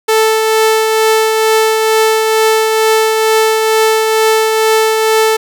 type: tone with tremolo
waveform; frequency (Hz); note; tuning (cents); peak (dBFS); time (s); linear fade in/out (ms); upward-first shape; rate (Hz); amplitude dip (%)
sawtooth; 440; A4; 0; -3; 0.08-5.37; 10; triangle; 2.2; 35
effects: none